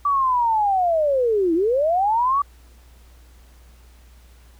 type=linear two-way sweep; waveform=sine; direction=down then up; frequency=1162 to 316.6 to 1162 Hz; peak=-16 dBFS; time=0.05-2.42 s; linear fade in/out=5 ms; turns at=1.54 s; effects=added 60 Hz sine -46 dBFS peak until 4.59 s + pink hiss -56 dBFS RMS until 4.59 s